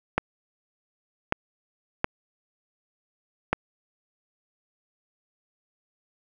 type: clicks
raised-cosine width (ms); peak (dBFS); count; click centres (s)
0.5; -6; 4; 0.18 / 1.324 / 2.044 / 3.53
effects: none